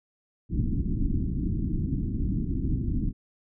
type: low-pass noise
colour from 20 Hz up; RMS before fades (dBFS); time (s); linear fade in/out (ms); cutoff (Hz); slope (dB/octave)
pink; -27; 0.49-3.13; 50; 310; 48
effects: none